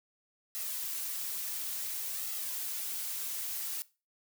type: noise with flanger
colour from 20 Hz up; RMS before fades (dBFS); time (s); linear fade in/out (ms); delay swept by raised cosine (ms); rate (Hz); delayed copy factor
blue; -37; 0.55-3.82; 0; 1.5 to 5.1; 0.57; +0.5
effects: noise-tail reverb RT60 0.3 s tail -19 dB re dry